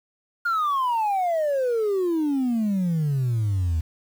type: exponential sweep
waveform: sine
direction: down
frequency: 1430 to 77.78 Hz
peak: -18 dBFS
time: 0.45-3.81 s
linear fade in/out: 10 ms
effects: tanh soft clip ceiling -19 dBFS + 8-bit